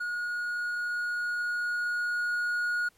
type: tone with level ramp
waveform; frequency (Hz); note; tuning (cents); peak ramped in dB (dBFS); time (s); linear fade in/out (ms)
triangle; 1444; F#6; -43; -28 to -24; 0-2.89; 10
effects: pink hiss -65 dBFS RMS until 2.97 s + MP3 64 kbps